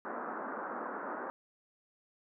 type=band-pass noise; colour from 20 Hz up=white; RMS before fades=-40 dBFS; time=0.05-1.3 s; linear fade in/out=0 ms; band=210 to 1500 Hz; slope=48 dB/octave; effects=none